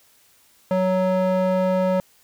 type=tone with band-pass filter; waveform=square; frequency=185.8 Hz; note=F#3; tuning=7 cents sharp; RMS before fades=-20 dBFS; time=0.71-2 s; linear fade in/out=0 ms; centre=550 Hz; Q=1.5; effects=white hiss -57 dBFS RMS until 2.23 s